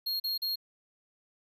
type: tone bursts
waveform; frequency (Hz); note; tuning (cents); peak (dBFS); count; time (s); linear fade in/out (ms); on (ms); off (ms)
square; 4263; C8; +32; -30; 3; 0.06-0.558; 10; 140; 39
effects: none